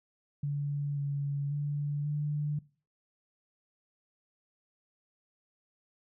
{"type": "tone with pitch steps", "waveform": "sine", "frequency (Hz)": [143.7, 141.8, 145.3, 148], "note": ["D3", "C#3", "D3", "D3"], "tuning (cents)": [-37, 40, -18, 14], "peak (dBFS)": -29, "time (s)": [0.43, 2.59], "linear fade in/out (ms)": 5, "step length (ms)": 540, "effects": ["noise-tail reverb RT60 0.4 s tail -21 dB re dry"]}